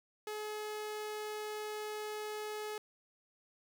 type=tone; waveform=sawtooth; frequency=424.9 Hz; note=G#4; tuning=40 cents sharp; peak=-35 dBFS; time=0.27-2.78 s; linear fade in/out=2 ms; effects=12-bit